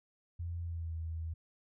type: tone with pitch glide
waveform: sine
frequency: 85.4 to 81.4 Hz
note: F2 to E2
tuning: -38 to -21 cents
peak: -36 dBFS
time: 0.39-1.34 s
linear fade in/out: 10 ms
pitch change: -83 cents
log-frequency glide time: 0.62-0.94 s
effects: none